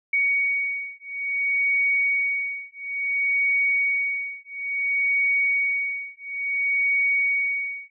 sine beating tone pair, 2242 / 2242.58 Hz, C#7 / C#7, +19 / +20 cents, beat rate 0.58 Hz, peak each -24 dBFS, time 0.13-7.9 s, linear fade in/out 5 ms, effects none

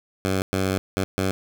10% pulse tone bursts at uneven times, 95.1 Hz, F#2, 48 cents sharp, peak -13 dBFS, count 4, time 0.25-0.42 / 0.53-0.78 / 0.97-1.04 / 1.18-1.31 s, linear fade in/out 0 ms, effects none

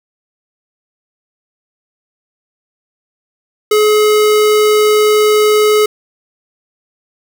square tone, 424.6 Hz, G#4, 38 cents sharp, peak -8 dBFS, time 3.71-5.86 s, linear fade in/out 5 ms, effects none

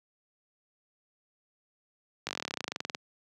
slowing click train, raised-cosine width 0.2 ms, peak -15 dBFS, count 22, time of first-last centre 2.27-2.949 s, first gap 19 ms, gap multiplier 1.05, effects high-pass 150 Hz 12 dB/octave

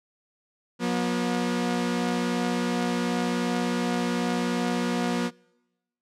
sawtooth tone pair together, 180 / 240.9 Hz, F#3 / B3, -47 / -43 cents, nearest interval perfect fourth, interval 504 cents, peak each -24 / -22 dBFS, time 0.79-5.31 s, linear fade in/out 50 ms, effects noise-tail reverb RT60 1.0 s tail -26 dB re dry + low-pass 8000 Hz 12 dB/octave

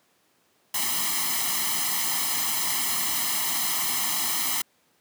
white noise with comb filter, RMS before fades -26 dBFS, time 0.74-4.62 s, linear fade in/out 5 ms, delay 0.98 ms, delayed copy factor +0.95, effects pink hiss -65 dBFS RMS until 5 s + high-pass 200 Hz 12 dB/octave

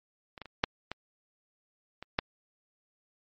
clicks, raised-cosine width 0.3 ms, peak -28 / -25 / -29 / -7 / -19 / -25 / -9 dBFS, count 7, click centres 0.378 / 0.417 / 0.457 / 0.639 / 0.916 / 2.026 / 2.189 s, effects MP3 32 kbps

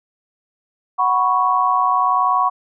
sine chord, F# suspended fourth, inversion none, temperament equal, 740 / 987.8 / 1108.7 Hz, F#5 / B5 / C#6, 0 / 0 / 0 cents, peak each -20 / -19 / -16 dBFS, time 0.98-2.5 s, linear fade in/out 20 ms, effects none

